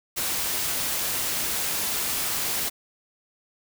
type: noise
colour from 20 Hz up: white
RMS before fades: -27 dBFS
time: 0.16-2.7 s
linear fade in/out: 20 ms
effects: none